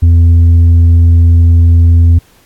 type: tone with tanh clipping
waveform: triangle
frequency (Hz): 84.2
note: E2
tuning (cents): +37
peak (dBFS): -3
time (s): 0.02-2.19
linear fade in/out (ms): 10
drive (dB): 8
effects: pink hiss -47 dBFS RMS until 2.45 s + AAC 64 kbps